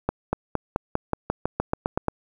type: accelerating click train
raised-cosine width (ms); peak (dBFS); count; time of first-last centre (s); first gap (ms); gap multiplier
1; -8; 13; 0.09-2.083; 240; 0.93
effects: 8-bit